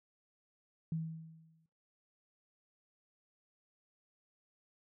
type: tone with exponential decay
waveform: sine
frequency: 161.4 Hz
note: E3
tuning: 36 cents flat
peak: -32 dBFS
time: 0.92-1.66 s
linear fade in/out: 2 ms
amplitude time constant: 160 ms
effects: noise-tail reverb RT60 0.5 s tail -18 dB re dry